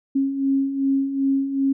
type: beating tone pair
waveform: sine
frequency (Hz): 270.4 / 273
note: C#4 / C#4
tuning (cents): -43 / -26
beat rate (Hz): 2.6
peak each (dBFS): -26 / -19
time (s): 0.15-1.73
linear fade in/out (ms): 10
effects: none